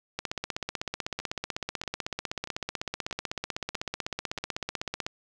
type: two click trains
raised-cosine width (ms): 0.2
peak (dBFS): -14 / -21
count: 79 / 6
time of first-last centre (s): 0.19-5.065 / 1.2-4.385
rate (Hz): 16 / 1.57
effects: none